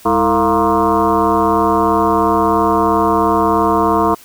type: tone with frequency modulation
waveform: sine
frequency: 695 Hz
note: F5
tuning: 9 cents flat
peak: -10 dBFS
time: 0.05-4.15 s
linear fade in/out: 10 ms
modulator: 123 Hz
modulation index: 3.9
effects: white hiss -42 dBFS RMS until 4.24 s